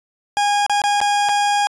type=tone with dropouts; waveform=40% pulse; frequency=819 Hz; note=G#5; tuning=24 cents flat; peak=-14 dBFS; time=0.37-1.67 s; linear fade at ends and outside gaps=0 ms; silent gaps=0.664-0.697 / 0.818-0.839 / 1.004-1.014 / 1.288-1.292 s; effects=resampled to 22050 Hz